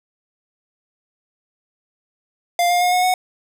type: tone with pitch steps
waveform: square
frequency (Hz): 698.5 / 707.8 / 717.3 / 726.9 / 736.6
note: F5 / F5 / F5 / F#5 / F#5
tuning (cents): 0 / +23 / +46 / -31 / -8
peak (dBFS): -15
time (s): 2.59-3.14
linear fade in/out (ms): 2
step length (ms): 110
effects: none